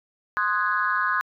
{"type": "chord", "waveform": "sine", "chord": "Ab dominant seventh", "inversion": "first", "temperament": "equal", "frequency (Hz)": [1046.5, 1244.5, 1480, 1661.2], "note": ["C6", "Eb6", "Gb6", "Ab6"], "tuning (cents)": [0, 0, 0, 0], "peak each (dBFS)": -26, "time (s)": [0.37, 1.21], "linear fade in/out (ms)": 0, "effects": ["tanh soft clip ceiling -11 dBFS"]}